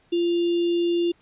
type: tone with sample-and-hold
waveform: sine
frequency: 344.3 Hz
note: F4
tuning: 25 cents flat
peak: -19 dBFS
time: 0.12-1.12 s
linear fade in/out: 10 ms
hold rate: 3150 Hz
effects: pink hiss -61 dBFS RMS until 1.21 s + resampled to 8000 Hz